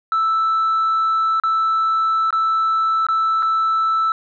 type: tone with dropouts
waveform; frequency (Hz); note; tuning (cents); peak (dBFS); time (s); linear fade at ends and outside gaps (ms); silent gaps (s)
sine; 1319; E6; +1; -13; 0.12-4.12; 1; 1.399-1.436 / 2.306-2.327 / 3.067-3.086 / 3.424-3.428
effects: tanh soft clip ceiling -13 dBFS